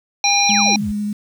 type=harmonic tone; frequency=807 Hz; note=G#5; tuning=50 cents flat; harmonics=1 / 3 / 5 / 7; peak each=-18 / -18 / -18 / -18 dBFS; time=0.24-0.76 s; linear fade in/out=2 ms
type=exponential sweep; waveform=sine; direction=down; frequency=3951 to 57.1 Hz; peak=-26 dBFS; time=0.48-0.92 s; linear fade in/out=10 ms
type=tone with vibrato; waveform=sine; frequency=207.7 Hz; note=G#3; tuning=in tune; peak=-19 dBFS; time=0.49-1.13 s; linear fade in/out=5 ms; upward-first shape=sine; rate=12 Hz; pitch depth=12 cents each way
effects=7-bit